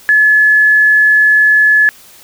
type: tone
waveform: sine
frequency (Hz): 1713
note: A6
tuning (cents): -47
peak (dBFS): -5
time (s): 0.09-1.89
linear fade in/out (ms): 0
effects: white hiss -40 dBFS RMS until 2.23 s